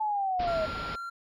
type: linear sweep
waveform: sine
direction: down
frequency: 872 to 622.3 Hz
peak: -26 dBFS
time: 0-0.66 s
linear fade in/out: 10 ms
type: low-pass noise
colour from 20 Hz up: pink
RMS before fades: -38 dBFS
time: 0.39-0.96 s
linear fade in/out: 10 ms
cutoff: 5200 Hz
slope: 96 dB/octave
type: tone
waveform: triangle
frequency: 1376 Hz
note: F6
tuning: 26 cents flat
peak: -33 dBFS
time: 0.47-1.1 s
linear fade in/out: 10 ms
effects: none